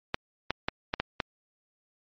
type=clicks; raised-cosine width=0.3 ms; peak=-10 dBFS; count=6; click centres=0.144 / 0.506 / 0.685 / 0.939 / 1 / 1.202 s; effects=low-pass 5000 Hz 12 dB/octave + MP3 32 kbps